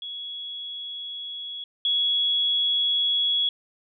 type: tone pair in turn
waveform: sine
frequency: 3353 / 3353 Hz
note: G#7 / G#7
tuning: +16 / +16 cents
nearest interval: unison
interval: 0 cents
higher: neither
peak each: -32 / -20 dBFS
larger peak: second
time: 0.02-1.64 / 1.85-3.49 s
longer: second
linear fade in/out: 2 ms
effects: none

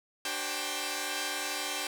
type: tone cluster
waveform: 5% pulse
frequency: 295.2 / 380 / 529 / 794 Hz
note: D4 / F#4 / C5 / G5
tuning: +9 / +46 / +19 / +22 cents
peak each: -28 / -28 / -27 / -24 dBFS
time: 0.25-1.87 s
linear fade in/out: 2 ms
effects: none

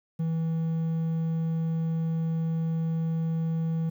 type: tone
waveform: triangle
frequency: 162.9 Hz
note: E3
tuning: 20 cents flat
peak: -23 dBFS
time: 0.19-3.9 s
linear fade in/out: 10 ms
effects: 10-bit

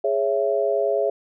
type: chord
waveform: sine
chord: C# minor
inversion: second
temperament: just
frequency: 415.8 / 554.4 / 665.2 Hz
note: G#4 / C#5 / E5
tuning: +2 / 0 / +16 cents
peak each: -23 dBFS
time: 0.04-1.1 s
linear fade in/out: 5 ms
effects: none

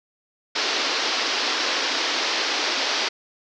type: band-pass noise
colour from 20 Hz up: white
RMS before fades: -24 dBFS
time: 0.55-3.09 s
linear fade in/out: 10 ms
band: 260 to 5500 Hz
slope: 48 dB/octave
effects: none

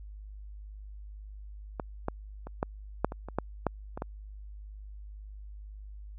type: clicks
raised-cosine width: 1 ms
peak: -18 / -16 / -27 / -14 / -10 / -24 / -26 / -13 / -12 / -23 / -19 dBFS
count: 11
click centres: 1.798 / 2.084 / 2.47 / 2.629 / 3.046 / 3.121 / 3.286 / 3.386 / 3.667 / 3.975 / 4.021 s
effects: added 51 Hz sine -42 dBFS peak until 6.18 s

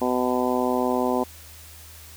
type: harmonic tone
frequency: 125.7 Hz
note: B2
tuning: 31 cents sharp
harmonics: 2 / 3 / 4 / 5 / 6 / 7 / 8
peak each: -25 / -27 / -28 / -29 / -30 / -30 / -31 dBFS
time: 0.01-1.24 s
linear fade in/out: 10 ms
effects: added 79 Hz sine -46 dBFS peak until 2.16 s + white hiss -46 dBFS RMS until 2.16 s

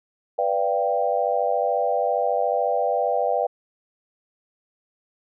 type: chord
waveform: sine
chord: G dominant seventh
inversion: first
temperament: equal with one note detuned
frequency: 493.9 / 587.3 / 689.6 / 784 Hz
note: B4 / D5 / F5 / G5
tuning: 0 / 0 / -22 / 0 cents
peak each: -25 dBFS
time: 0.38-3.47 s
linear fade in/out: 10 ms
effects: none

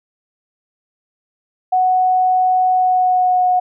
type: tone with pitch glide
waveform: sine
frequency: 740 to 729.8 Hz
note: F#5 to F#5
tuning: 0 to -24 cents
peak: -11 dBFS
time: 1.72-3.6 s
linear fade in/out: 10 ms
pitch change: -24 cents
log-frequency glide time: 2.71-3.47 s
effects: none

